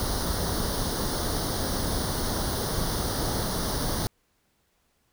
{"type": "noise with comb filter", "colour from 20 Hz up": "pink", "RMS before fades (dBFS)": -28, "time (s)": [0, 4.07], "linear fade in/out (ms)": 0, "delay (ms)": 0.2, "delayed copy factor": 0.85, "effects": ["pink hiss -70 dBFS RMS until 5.12 s"]}